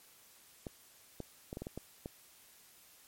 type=clicks; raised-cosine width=2 ms; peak=-27 dBFS; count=8; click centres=0.668 / 1.203 / 1.529 / 1.571 / 1.62 / 1.669 / 1.776 / 2.059 s; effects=white hiss -61 dBFS RMS until 3.07 s + MP3 64 kbps